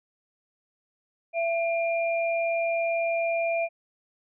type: tone pair together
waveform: sine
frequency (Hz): 670 / 2397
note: E5 / D7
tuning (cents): +28 / +35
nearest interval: octave + minor seventh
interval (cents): 2207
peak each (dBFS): -24 / -31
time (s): 1.33-3.69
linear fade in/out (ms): 50
effects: none